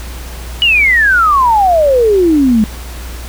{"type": "exponential sweep", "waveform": "sine", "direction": "down", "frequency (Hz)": [2960, 207.7], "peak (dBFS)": -6, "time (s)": [0.62, 2.64], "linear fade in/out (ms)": 0, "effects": ["added 60 Hz sine -24 dBFS peak until 3.28 s", "pink hiss -31 dBFS RMS until 3.28 s"]}